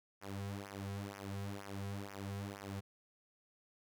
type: tone with flanger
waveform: sawtooth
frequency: 99.4 Hz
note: G2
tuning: 25 cents sharp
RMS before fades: -44 dBFS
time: 0.21-2.81 s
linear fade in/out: 20 ms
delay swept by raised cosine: 0.24 to 3.44 ms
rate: 2.1 Hz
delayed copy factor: -0.95
effects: none

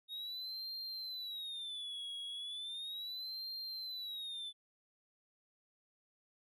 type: tone with vibrato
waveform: triangle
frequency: 3729 Hz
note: A#7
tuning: in tune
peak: -40 dBFS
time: 0.08-4.53 s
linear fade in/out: 50 ms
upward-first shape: sine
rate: 0.36 Hz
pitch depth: 200 cents each way
effects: none

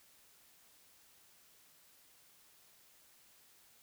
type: silence
effects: white hiss -65 dBFS RMS until 3.82 s

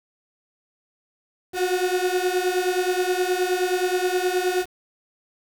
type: beating tone pair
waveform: 35% pulse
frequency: 360 / 369.5 Hz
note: F#4 / F#4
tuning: -47 / -2 cents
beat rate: 9.5 Hz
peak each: -22 / -22 dBFS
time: 1.53-4.66 s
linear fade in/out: 50 ms
effects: 7-bit

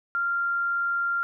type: tone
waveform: sine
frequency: 1389 Hz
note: F6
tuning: 10 cents flat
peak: -23 dBFS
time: 0.15-1.23 s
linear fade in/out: 0 ms
effects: none

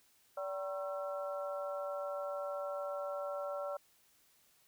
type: harmonic tone with a mistuned harmonic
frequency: 191.9 Hz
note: G3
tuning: 37 cents flat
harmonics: 3 / 4 / 5 / 6 / 7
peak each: -38 / -47 / -54 / -50 / -45 dBFS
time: 0.37-3.77 s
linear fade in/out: 5 ms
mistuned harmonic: 6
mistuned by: -100 cents
effects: white hiss -69 dBFS RMS until 4.67 s

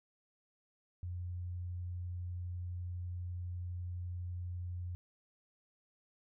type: tone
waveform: sine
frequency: 88.8 Hz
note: F2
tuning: 29 cents sharp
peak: -38 dBFS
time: 1.03-4.95 s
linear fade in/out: 0 ms
effects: none

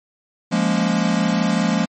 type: chord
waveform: square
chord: Bb minor seventh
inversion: second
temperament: equal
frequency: 174.61 / 207.7 / 233.1 / 277.2 Hz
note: F3 / Ab3 / Bb3 / Db4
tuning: 0 / 0 / 0 / 0 cents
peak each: -22 / -21 / -23 / -27 dBFS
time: 0.51-1.86 s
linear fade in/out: 20 ms
effects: MP3 32 kbps

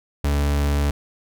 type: tone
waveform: 40% pulse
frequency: 71.9 Hz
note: D2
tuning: 36 cents flat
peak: -17 dBFS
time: 0.24-0.91 s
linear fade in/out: 5 ms
effects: none

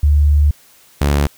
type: tone pair in turn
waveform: sine / sawtooth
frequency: 73.42 / 71.74 Hz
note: D2 / D2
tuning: 0 / -40 cents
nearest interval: unison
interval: 40 cents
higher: first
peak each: -8 dBFS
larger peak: neither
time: 0.03-0.51 / 1.01-1.27 s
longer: first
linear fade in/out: 5 ms
effects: white hiss -48 dBFS RMS until 1.37 s

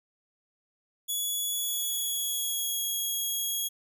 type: tone with pitch glide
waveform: 5% pulse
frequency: 3400 to 3311 Hz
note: G#7 to G#7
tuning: +40 to -6 cents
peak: -21 dBFS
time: 1.08-3.69 s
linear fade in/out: 20 ms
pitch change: -46 cents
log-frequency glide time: 1.5-2.84 s
effects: none

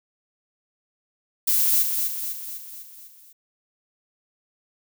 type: noise with echo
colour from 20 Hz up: violet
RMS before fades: -20 dBFS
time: 1.47-1.83 s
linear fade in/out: 10 ms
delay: 250 ms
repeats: 6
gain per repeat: -5 dB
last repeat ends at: 3.33 s
effects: none

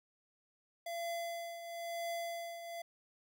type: tone with tremolo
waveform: square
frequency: 680 Hz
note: F5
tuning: 46 cents flat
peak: -37 dBFS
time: 0.86-2.82 s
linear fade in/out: 5 ms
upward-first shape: triangle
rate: 1 Hz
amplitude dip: 65%
effects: none

